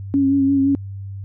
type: tone with vibrato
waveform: sine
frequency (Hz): 275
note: C#4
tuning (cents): -14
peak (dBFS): -13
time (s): 0.14-0.75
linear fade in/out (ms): 0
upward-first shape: sine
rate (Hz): 5.8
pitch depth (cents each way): 28
effects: added 98 Hz sine -28 dBFS peak until 1.24 s